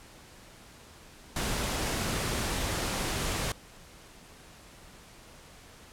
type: noise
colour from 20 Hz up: pink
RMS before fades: -31 dBFS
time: 1.36-3.52 s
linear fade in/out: 2 ms
effects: pink hiss -52 dBFS RMS until 5.92 s + low-pass 11000 Hz 12 dB/octave